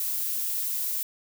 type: noise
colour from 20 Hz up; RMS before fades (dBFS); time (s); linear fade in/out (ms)
violet; -29; 0-1.03; 2
effects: none